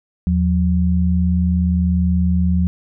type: tone pair together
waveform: sine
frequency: 80.19 / 179.5 Hz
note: E2 / F3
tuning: -47 / +48 cents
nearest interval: octave + major second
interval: 1395 cents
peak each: -16 dBFS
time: 0.27-2.67 s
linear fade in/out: 0 ms
effects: none